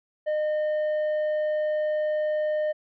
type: tone with tanh clipping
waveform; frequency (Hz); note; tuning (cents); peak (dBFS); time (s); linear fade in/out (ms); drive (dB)
sine; 610; D#5; -34; -24; 0.26-2.73; 20; 5
effects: none